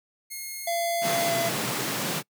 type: tone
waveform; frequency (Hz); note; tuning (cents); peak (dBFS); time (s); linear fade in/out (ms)
5% pulse; 2152; C7; +48; -24; 0.3-1.3; 20
type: tone with pitch glide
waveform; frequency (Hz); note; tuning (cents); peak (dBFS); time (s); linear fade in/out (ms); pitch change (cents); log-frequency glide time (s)
square; 683 to 675.9; F5 to E5; -39 to +43; -26; 0.67-1.49; 5; -18; 1.24-1.33
type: high-pass noise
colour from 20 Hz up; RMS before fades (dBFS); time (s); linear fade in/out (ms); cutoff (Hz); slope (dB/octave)
pink; -29; 1.01-2.23; 50; 120; 96
effects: noise-tail reverb RT60 0.1 s tail -25 dB re dry